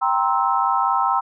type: chord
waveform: sine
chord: C dominant seventh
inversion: second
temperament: just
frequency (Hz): 784.9 / 941.9 / 1046.5 / 1308.1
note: G5 / Bb5 / C6 / E6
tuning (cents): +2 / +18 / 0 / -14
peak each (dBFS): -22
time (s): 0.01-1.21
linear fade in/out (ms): 20
effects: none